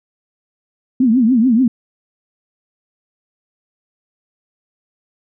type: tone with vibrato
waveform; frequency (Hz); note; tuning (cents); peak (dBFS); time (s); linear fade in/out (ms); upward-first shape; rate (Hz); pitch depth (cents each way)
sine; 240.5; B3; -46; -9; 1-1.68; 5; triangle; 6.9; 220
effects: none